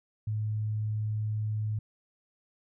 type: tone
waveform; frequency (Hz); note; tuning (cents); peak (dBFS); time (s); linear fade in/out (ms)
sine; 107.4; A2; -41; -28; 0.27-1.79; 5
effects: none